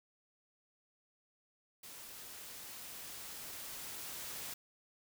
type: noise with level ramp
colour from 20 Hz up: white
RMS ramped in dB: -51 to -44 dBFS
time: 1.83-4.54 s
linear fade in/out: 5 ms
effects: none